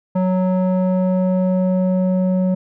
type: tone with low-pass filter sweep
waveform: square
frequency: 185 Hz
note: F#3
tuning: in tune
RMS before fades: -17 dBFS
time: 0.15-2.55 s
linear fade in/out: 10 ms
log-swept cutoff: 800 to 460 Hz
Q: 1.7
effects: none